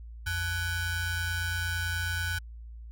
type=ring-modulated tone; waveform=45% pulse; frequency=788 Hz; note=G5; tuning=9 cents sharp; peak=-26 dBFS; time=0.26-2.39 s; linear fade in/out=10 ms; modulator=702 Hz; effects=added 57 Hz sine -41 dBFS peak until 2.91 s